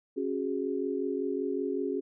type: chord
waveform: sine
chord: C# suspended fourth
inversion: none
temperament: equal with one note detuned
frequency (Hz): 274 / 370 / 415.3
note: C#4 / F#4 / G#4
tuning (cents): -20 / 0 / 0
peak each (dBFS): -33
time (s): 0.16-2.01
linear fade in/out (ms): 20
effects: none